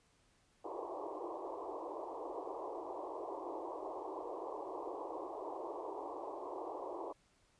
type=band-pass noise; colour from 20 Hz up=pink; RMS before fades=-44 dBFS; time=0.64-7.13 s; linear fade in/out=10 ms; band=310 to 1100 Hz; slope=96 dB/octave; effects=pink hiss -72 dBFS RMS until 7.59 s + resampled to 22050 Hz